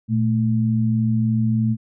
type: tone pair together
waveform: sine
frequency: 116.72 / 220 Hz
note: A#2 / A3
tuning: +3 / 0 cents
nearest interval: major seventh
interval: 1097 cents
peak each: -19 dBFS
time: 0.08-1.77 s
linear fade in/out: 50 ms
effects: none